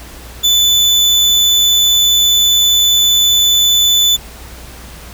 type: tone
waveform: 35% pulse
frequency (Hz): 3495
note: A7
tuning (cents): -12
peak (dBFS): -6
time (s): 0.43-4.17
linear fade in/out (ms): 20
effects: added 60 Hz sine -34 dBFS peak until 5.13 s + pink hiss -35 dBFS RMS until 5.13 s